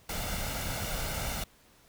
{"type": "noise with comb filter", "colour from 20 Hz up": "pink", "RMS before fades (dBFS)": -34, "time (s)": [0.09, 1.44], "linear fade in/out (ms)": 5, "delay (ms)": 1.4, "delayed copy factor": 0.55, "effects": ["pink hiss -61 dBFS RMS until 1.88 s"]}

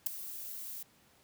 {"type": "noise with ADSR envelope", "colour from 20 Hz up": "violet", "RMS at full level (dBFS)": -27, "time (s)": [0.06, 0.83], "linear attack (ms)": 7, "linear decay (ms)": 8, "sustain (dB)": -16, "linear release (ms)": 5, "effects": ["pink hiss -65 dBFS RMS until 1.23 s", "high-pass 80 Hz 12 dB/octave"]}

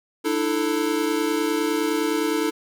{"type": "chord", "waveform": "square", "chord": "D suspended second", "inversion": "none", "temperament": "equal with one note detuned", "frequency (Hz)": [299.8, 329.6, 440], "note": ["D4", "E4", "A4"], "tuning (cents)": [36, 0, 0], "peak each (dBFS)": -26, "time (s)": [0.24, 2.51], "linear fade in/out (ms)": 20, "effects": []}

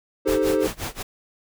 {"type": "chord", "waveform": "triangle", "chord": "A half-diminished seventh", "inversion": "second", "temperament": "equal", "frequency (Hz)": [311.1, 392, 440, 523.3], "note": ["Eb4", "G4", "A4", "C5"], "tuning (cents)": [0, 0, 0, 0], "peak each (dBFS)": -22, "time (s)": [0.25, 0.68], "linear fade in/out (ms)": 20}
{"type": "noise with tremolo", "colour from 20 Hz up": "pink", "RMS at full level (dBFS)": -28, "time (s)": [0.27, 1.03], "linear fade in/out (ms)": 10, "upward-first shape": "sine", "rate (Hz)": 5.6, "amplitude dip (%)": 95}
{"effects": []}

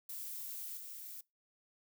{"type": "noise with level steps", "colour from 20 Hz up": "violet", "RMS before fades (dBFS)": [-44, -48], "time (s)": [0.09, 1.21], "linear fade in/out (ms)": 5, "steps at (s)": 0.77, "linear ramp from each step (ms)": 2, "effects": ["noise-tail reverb RT60 0.2 s tail -22 dB re dry"]}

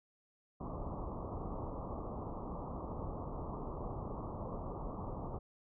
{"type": "low-pass noise", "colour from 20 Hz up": "pink", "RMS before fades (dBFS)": -42, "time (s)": [0.6, 5.39], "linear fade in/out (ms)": 10, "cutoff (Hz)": 1200, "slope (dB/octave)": 96, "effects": []}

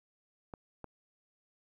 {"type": "clicks", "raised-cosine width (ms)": 1, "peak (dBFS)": -29, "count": 2, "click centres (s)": [0.538, 0.843], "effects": ["11-bit"]}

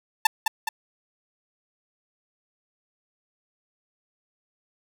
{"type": "tone with echo", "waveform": "sawtooth", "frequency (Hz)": 887, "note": "A5", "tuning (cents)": 14, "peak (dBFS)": -10, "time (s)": [0.25, 0.27], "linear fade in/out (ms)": 5, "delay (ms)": 210, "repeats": 2, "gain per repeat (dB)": -5, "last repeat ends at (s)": 0.69, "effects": []}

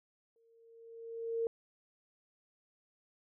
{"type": "tone with exponential growth", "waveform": "sine", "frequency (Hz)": 458.4, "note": "A#4", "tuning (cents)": -29, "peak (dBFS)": -29, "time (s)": [0.36, 1.47], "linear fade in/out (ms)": 1, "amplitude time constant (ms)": 240, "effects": []}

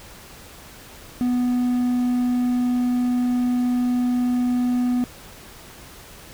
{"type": "tone", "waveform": "triangle", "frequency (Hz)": 246.9, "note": "B3", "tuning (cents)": 0, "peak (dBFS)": -16, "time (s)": [1.21, 5.04], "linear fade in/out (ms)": 0, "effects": ["pink hiss -43 dBFS RMS until 6.33 s"]}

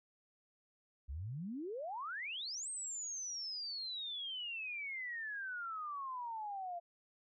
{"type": "exponential two-way sweep", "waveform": "sine", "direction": "up then down", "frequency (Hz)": [61.3, 8450, 680], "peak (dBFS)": -40, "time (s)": [1.08, 6.8], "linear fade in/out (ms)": 20, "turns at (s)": 2.69, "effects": []}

